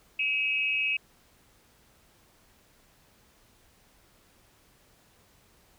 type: tone with amplitude modulation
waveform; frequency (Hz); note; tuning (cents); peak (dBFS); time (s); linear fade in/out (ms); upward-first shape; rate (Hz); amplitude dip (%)
sine; 2564; E7; -49; -21; 0.19-0.97; 5; sine; 255; 85
effects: pink hiss -62 dBFS RMS until 5.78 s